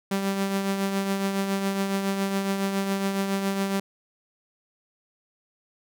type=tone with tremolo; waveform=sawtooth; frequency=195.8 Hz; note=G3; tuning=2 cents flat; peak=-18 dBFS; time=0.11-3.8 s; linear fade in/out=5 ms; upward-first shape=triangle; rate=7.2 Hz; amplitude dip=50%; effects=none